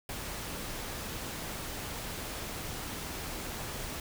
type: noise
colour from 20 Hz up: pink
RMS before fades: -39 dBFS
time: 0.09-4 s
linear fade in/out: 2 ms
effects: none